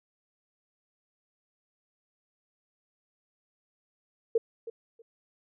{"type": "tone with echo", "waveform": "sine", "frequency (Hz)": 457.4, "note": "A#4", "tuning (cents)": -33, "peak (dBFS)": -20, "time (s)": [4.35, 4.38], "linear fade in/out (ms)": 5, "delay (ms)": 320, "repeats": 2, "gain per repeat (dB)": -15, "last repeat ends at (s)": 5.02, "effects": []}